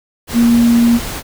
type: tone in noise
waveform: sine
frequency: 235.2 Hz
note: A#3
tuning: 16 cents sharp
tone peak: -7 dBFS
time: 0.33-1 s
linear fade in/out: 50 ms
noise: pink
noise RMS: -24 dBFS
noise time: 0.27-1.23 s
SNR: +14 dB
effects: none